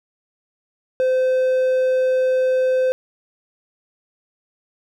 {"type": "tone", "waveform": "triangle", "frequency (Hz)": 515, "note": "C5", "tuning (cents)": -28, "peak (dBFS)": -13, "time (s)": [1, 2.92], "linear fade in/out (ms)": 0, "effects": []}